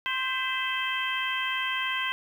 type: harmonic tone with a mistuned harmonic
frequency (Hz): 523.3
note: C5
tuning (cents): 0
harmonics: 2 / 3 / 4 / 5 / 6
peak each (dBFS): -33 / -33 / -33 / -33 / -33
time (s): 0.06-2.12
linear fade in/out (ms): 0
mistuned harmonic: 4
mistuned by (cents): -58
effects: 9-bit